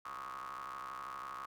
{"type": "ring-modulated tone", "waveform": "35% pulse", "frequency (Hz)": 65.9, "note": "C2", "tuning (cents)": 13, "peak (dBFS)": -38, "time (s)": [0.05, 1.46], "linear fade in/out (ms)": 5, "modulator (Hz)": 1180, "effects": []}